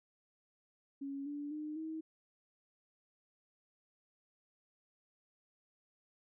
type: tone with pitch steps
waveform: sine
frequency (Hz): 277.2 / 290.1 / 303.7 / 317.9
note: C#4 / D4 / D#4 / D#4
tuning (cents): 0 / -21 / -42 / +37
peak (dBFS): -39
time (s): 1.01-2.01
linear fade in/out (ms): 10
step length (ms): 250
effects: none